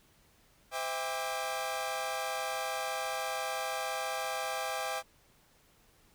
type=tone cluster; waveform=sawtooth; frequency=516 / 650 / 801 / 1174 Hz; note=C5 / E5 / G5 / D6; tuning=-24 / -24 / +37 / -1 cents; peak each=-37 / -35 / -33 / -37 dBFS; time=0.71-5.03 s; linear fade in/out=50 ms; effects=pink hiss -65 dBFS RMS until 6.14 s